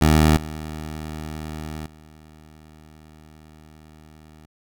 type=tone with level steps; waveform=15% pulse; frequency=77.5 Hz; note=D#2; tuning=6 cents flat; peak=-7 / -24 / -39 dBFS; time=0.01-4.46 s; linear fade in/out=10 ms; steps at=0.37 / 1.86 s; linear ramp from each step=2 ms; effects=none